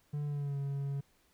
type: tone with pitch glide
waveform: triangle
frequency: 146.83 to 139.55 Hz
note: D3 to C#3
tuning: 0 to +12 cents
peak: -31 dBFS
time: 0.13-1.01 s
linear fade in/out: 10 ms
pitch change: -88 cents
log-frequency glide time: 0.25-0.58 s
effects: pink hiss -70 dBFS RMS until 1.33 s